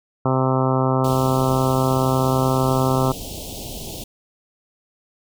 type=harmonic tone; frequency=130.81 Hz; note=C3; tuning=in tune; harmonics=1 / 2 / 3 / 4 / 5 / 6 / 7 / 8 / 9 / 10; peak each=-20 / -23 / -25 / -26 / -27 / -28 / -28 / -29 / -30 / -30 dBFS; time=0.25-3.12 s; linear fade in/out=5 ms
type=band-stop noise; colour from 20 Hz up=pink; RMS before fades=-32 dBFS; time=1.04-4.04 s; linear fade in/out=5 ms; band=800 to 2800 Hz; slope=48 dB/octave
effects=none